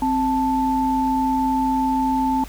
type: tone pair together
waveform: sine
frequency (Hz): 262.6 / 880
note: C4 / A5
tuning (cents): +6 / 0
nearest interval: octave + major sixth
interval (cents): 2094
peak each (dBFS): -20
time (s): 0.02-2.44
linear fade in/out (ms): 2
effects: added 50 Hz sine -35 dBFS peak until 2.48 s + pink hiss -42 dBFS RMS until 2.48 s